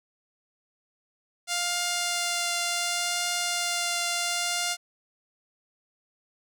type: tone with vibrato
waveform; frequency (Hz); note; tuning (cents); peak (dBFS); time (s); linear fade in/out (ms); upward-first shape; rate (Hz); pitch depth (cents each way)
5% pulse; 700; F5; +4; -14; 1.47-4.77; 50; triangle; 0.68; 11
effects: none